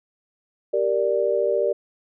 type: chord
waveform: sine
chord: G minor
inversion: none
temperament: equal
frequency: 392 / 466.2 / 587.3 Hz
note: G4 / Bb4 / D5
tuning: 0 / 0 / 0 cents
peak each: -24 / -23 / -22 dBFS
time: 0.73-1.73 s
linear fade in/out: 10 ms
effects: none